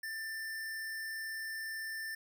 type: tone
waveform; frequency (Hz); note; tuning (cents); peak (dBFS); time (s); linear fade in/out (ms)
square; 1781; A6; +21; -39; 0.03-2.15; 5
effects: none

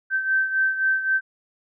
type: beating tone pair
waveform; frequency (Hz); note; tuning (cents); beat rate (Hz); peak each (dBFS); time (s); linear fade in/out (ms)
sine; 1550 / 1553.8; G6 / G6; -20 / -16; 3.8; -20 / -26; 0.1-1.21; 50
effects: none

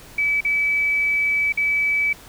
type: tone with dropouts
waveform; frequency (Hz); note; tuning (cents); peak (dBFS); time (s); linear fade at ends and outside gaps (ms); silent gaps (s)
sine; 2296; D7; -40; -17; 0.18-2.13; 5; 0.407-0.448 / 1.524-1.573
effects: added 50 Hz sine -51 dBFS peak until 2.28 s + pink hiss -44 dBFS RMS until 2.28 s

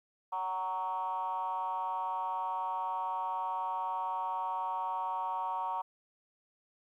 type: tone with frequency modulation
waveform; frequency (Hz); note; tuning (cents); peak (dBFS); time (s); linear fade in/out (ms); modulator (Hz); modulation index
sine; 931; A#5; -2; -31; 0.32-5.82; 10; 184; 1
effects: tanh soft clip ceiling -27 dBFS + 12-bit

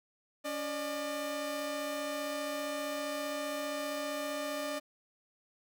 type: tone pair together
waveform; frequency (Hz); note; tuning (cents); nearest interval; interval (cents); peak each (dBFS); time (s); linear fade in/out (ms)
sawtooth; 282.9 / 601; C#4 / D5; +35 / +40; octave + minor second; 1305; -36 / -32; 0.44-4.8; 20
effects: none

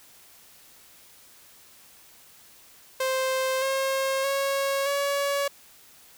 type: tone with pitch steps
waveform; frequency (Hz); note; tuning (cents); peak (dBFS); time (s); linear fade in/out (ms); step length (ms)
sawtooth; 523.3 / 536.5 / 550 / 563.8; C5 / C5 / C#5 / C#5; 0 / +43 / -14 / +29; -20; 3-5.48; 5; 620
effects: white hiss -53 dBFS RMS until 6.17 s

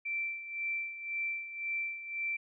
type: tone with tremolo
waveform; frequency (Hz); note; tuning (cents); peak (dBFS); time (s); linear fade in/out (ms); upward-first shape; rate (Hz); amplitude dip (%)
sine; 2342; D7; -5; -31; 0.05-2.37; 10; sine; 1.9; 70
effects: none

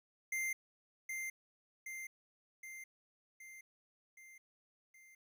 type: tone with echo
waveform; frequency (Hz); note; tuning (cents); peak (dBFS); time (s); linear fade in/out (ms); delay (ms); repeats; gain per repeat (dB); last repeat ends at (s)
square; 2093; C7; 0; -36; 0.32-0.53; 5; 770; 6; -4; 5.15
effects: 13-bit

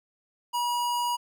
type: tone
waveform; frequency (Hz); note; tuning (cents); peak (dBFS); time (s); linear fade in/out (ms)
square; 964; B5; -42; -26; 0.53-1.17; 20
effects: none

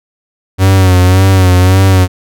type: tone with vibrato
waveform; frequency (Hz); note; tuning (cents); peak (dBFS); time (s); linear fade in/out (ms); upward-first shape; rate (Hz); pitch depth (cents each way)
45% pulse; 93.3; F#2; +15; -4; 0.58-2.08; 50; sine; 1.8; 53
effects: none

